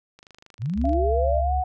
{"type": "click train", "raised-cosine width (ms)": 0.2, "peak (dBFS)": -30, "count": 20, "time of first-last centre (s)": [0.19, 0.932], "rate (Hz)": 25.6}
{"type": "linear sweep", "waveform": "sine", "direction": "up", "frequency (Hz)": [93.5, 647], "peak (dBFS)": -23, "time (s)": [0.59, 1.43], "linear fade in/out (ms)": 50}
{"type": "tone", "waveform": "sine", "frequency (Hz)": 69.3, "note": "C#2", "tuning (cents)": 0, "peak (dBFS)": -22, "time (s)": [0.75, 1.64], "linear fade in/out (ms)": 50}
{"type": "tone with pitch glide", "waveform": "sine", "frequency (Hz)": [680, 737.3], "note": ["F5", "F#5"], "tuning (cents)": [-46, -6], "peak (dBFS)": -23, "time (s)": [0.84, 1.64], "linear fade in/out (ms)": 5, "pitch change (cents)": 140, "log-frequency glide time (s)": [1.41, 1.53]}
{"effects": []}